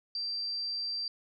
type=tone; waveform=sine; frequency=4699 Hz; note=D8; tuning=in tune; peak=-32 dBFS; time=0.15-1.08 s; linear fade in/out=2 ms; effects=none